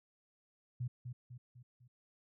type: tone with echo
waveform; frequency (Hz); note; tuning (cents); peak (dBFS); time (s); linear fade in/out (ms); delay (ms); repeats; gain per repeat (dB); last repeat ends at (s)
sine; 123.47; B2; 0; -35; 0.8-0.88; 10; 250; 4; -6; 1.88
effects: none